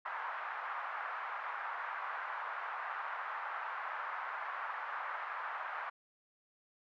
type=band-pass noise; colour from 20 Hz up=white; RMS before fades=-41 dBFS; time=0.05-5.9 s; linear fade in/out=10 ms; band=840 to 1500 Hz; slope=24 dB/octave; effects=none